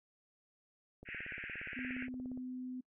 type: click train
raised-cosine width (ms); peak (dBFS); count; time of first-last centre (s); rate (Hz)
2; -38; 24; 1.03-2.375; 17.1
type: band-pass noise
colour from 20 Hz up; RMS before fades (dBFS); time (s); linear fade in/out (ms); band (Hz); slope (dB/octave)
pink; -45; 1.05-2.09; 50; 1500 to 2700; 96
type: tone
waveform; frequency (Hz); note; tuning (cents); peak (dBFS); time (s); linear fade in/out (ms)
sine; 253.6; B3; +46; -40; 1.76-2.81; 10
effects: noise-tail reverb RT60 0.1 s tail -25 dB re dry